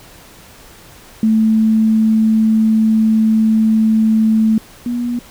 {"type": "tone pair in turn", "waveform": "sine", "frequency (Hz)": [220, 241], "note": ["A3", "B3"], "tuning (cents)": [0, -42], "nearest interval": "major second", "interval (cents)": 158, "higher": "second", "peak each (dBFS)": [-9, -16], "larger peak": "first", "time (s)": [[1.23, 4.58], [4.86, 5.19]], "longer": "first", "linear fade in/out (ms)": 2, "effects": ["pink hiss -41 dBFS RMS until 5.3 s"]}